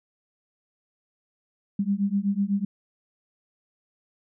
sine beating tone pair, 196 / 204 Hz, G3 / G#3, 0 / -31 cents, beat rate 8 Hz, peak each -25 dBFS, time 1.79-2.65 s, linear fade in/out 5 ms, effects none

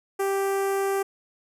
sawtooth tone with notch filter, 392 Hz, G4, in tune, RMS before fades -25 dBFS, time 0.19-1.03 s, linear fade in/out 10 ms, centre 3900 Hz, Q 0.58, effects resampled to 32000 Hz

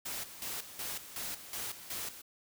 white noise with tremolo, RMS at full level -39 dBFS, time 0.05-2.22 s, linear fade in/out 10 ms, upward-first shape square, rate 2.7 Hz, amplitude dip 70%, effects none

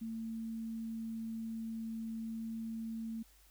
sine tone, 224.9 Hz, A3, 38 cents sharp, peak -38 dBFS, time 0.01-3.23 s, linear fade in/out 10 ms, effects added 50 Hz sine -64 dBFS peak until 3.5 s + white hiss -66 dBFS RMS until 3.5 s

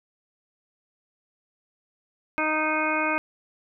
harmonic tone, 310 Hz, D#4, 6 cents flat, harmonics 1 / 2 / 3 / 4 / 5 / 7 / 8, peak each -30 / -30 / -30 / -30 / -30 / -30 / -30 dBFS, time 2.38-3.18 s, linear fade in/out 0 ms, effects none

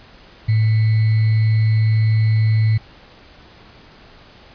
sine tone with sample-and-hold, 109.8 Hz, A2, 3 cents flat, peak -12 dBFS, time 0.48-2.78 s, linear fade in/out 10 ms, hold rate 2100 Hz, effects pink hiss -45 dBFS RMS until 4.54 s + resampled to 11025 Hz

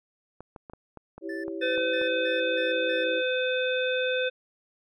clicks, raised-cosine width 1 ms, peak -28 dBFS, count 9, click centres 0.406 / 0.562 / 0.698 / 0.735 / 0.973 / 1.18 / 1.481 / 1.778 / 2.015 s
sine chord, C# diminished, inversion first, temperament equal, 329.6 / 392 / 554.4 Hz, E4 / G4 / C#5, 0 / 0 / 0 cents, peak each -34 / -36 / -40 dBFS, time 1.21-3.23 s, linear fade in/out 50 ms
triangle tone bursts, 1760 Hz, A6, in tune, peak -36 dBFS, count 6, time 1.29-3.04 s, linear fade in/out 5 ms, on 150 ms, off 170 ms
harmonic tone, 509 Hz, C5, 48 cents flat, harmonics 1 / 3 / 5 / 7, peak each -26 / -31 / -33 / -34 dBFS, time 1.61-4.3 s, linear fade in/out 20 ms
effects none

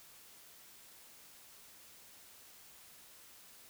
silence, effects white hiss -58 dBFS RMS until 3.69 s

